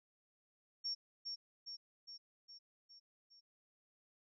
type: tone with echo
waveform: sine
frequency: 5500 Hz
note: F8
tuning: 27 cents flat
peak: -37 dBFS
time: 0.84-0.95 s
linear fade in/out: 20 ms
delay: 410 ms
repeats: 6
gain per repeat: -4 dB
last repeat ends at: 3.41 s
effects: none